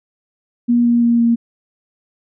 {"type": "tone with pitch steps", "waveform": "sine", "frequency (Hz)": [239.1, 237.2, 235.3, 233.4], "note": ["A#3", "A#3", "A#3", "A#3"], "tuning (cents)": [44, 30, 16, 2], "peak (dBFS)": -10, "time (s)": [0.68, 1.36], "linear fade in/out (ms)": 20, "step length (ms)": 170, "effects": []}